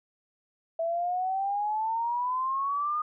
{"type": "exponential sweep", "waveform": "sine", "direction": "up", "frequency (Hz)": [655, 1230], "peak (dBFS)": -26, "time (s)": [0.79, 3.02], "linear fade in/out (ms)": 5, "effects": []}